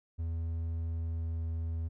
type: tone with pitch glide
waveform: triangle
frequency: 82.41 to 81.94 Hz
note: E2 to E2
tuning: 0 to -10 cents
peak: -30 dBFS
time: 0.18-1.89 s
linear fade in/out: 20 ms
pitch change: -10 cents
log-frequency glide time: 0.86-1.43 s
effects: none